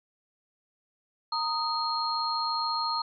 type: tone cluster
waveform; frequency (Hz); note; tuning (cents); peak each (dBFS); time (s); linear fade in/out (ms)
sine; 921 / 1247 / 4241; A#5 / D#6 / C8; -21 / +3 / +23; -31; 1.32-3.02; 5
effects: none